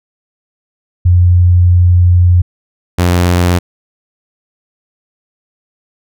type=tone pair in turn; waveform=sine / sawtooth; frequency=88.8 / 88.4 Hz; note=F2 / F2; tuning=+29 / +22 cents; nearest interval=unison; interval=7 cents; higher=first; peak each=-4 dBFS; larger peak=neither; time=1.05-2.42 / 2.98-3.59 s; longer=first; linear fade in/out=10 ms; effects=none